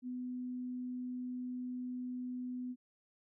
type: tone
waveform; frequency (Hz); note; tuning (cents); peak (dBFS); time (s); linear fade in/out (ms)
sine; 250; B3; +21; -38; 0.02-2.76; 50
effects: none